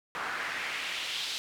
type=noise with band-pass filter sweep; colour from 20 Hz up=pink; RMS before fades=-35 dBFS; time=0.15-1.38 s; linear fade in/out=0 ms; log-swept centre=1300 to 4100 Hz; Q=2.1; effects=none